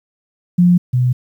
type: tone pair in turn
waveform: sine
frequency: 176.9 / 125.09 Hz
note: F3 / B2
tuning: +23 / +23 cents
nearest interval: tritone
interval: 600 cents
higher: first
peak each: -7 / -11 dBFS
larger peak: first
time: 0.58-0.78 / 0.93-1.13 s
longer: neither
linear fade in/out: 10 ms
effects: 8-bit